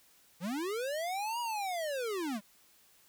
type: linear two-way sweep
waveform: square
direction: up then down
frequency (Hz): 157.1 to 969 to 191.4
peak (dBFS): -34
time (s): 0.4-2.41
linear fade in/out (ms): 50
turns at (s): 1.4
effects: white hiss -64 dBFS RMS until 3.08 s